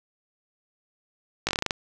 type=slowing click train; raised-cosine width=0.2 ms; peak=-7 dBFS; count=9; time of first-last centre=1.47-1.708 s; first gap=18 ms; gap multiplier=1.14; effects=none